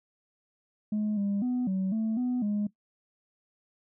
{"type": "tone with pitch steps", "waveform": "sine", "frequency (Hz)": [211.7, 200.9, 248.9, 189.6, 221, 248.7, 207.2], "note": ["G#3", "G3", "B3", "F#3", "A3", "B3", "G#3"], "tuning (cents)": [33, 43, 14, 43, 8, 12, -4], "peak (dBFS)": -24, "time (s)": [0.92, 2.67], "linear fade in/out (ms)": 5, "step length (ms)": 250, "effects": ["noise-tail reverb RT60 0.1 s tail -18 dB re dry", "tanh soft clip ceiling -24 dBFS"]}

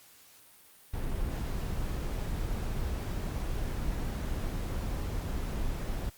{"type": "noise", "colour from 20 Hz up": "brown", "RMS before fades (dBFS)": -33, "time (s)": [0.93, 6.1], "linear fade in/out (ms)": 10, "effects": ["white hiss -57 dBFS RMS until 6.17 s", "Opus 48 kbps"]}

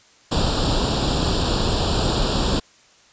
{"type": "noise with comb filter", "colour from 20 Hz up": "pink", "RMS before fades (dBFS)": -20, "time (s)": [0.31, 2.6], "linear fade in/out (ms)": 10, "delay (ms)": 0.24, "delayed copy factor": 0.9, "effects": ["white hiss -53 dBFS RMS until 3.12 s", "resampled to 16000 Hz"]}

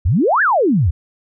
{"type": "exponential two-way sweep", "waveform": "sine", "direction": "up then down", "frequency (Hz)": [69.8, 1800, 69.8], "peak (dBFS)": -11, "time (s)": [0.05, 0.91], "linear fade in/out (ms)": 10, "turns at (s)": 0.42, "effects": []}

